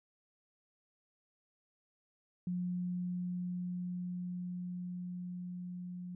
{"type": "tone with level ramp", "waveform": "sine", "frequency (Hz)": 178.9, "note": "F3", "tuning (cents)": 42, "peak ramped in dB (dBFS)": [-33, -41], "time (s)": [2.47, 6.15], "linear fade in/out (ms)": 2, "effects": []}